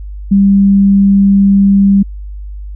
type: tone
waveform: sine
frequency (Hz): 197.7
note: G3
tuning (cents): +15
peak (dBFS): -4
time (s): 0.31-2.03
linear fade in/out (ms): 10
effects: added 50 Hz sine -22 dBFS peak until 2.75 s